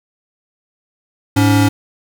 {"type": "tone pair together", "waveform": "square", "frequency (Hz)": [105.8, 283.4], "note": ["G#2", "C#4"], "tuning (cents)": [33, 38], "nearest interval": "octave + perfect fourth", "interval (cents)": 1705, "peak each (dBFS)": -13, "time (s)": [1.36, 1.69], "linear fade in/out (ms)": 10, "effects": []}